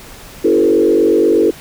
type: tone with frequency modulation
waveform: sine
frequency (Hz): 392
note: G4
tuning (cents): 0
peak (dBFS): -8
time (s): 0.44-1.51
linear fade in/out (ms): 10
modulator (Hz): 48.4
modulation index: 1.8
effects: pink hiss -36 dBFS RMS until 1.6 s